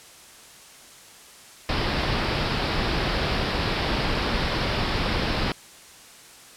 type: low-pass noise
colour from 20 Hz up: pink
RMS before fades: -25 dBFS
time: 1.69-5.52 s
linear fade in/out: 2 ms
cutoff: 5300 Hz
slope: 96 dB/octave
effects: white hiss -47 dBFS RMS until 6.56 s + low-pass 10000 Hz 12 dB/octave